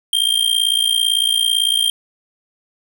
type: tone with amplitude modulation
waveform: square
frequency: 3187 Hz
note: G7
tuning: 28 cents sharp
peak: -11 dBFS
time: 0.13-1.9 s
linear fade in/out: 2 ms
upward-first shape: sine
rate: 57.9 Hz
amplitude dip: 85%
effects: none